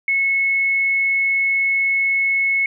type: tone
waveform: sine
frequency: 2192 Hz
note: C#7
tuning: 20 cents flat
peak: -15 dBFS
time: 0.08-2.66 s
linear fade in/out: 2 ms
effects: none